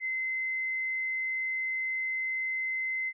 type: tone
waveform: sine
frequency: 2059 Hz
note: C7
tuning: 28 cents flat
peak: -29 dBFS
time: 0-3.13 s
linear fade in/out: 50 ms
effects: none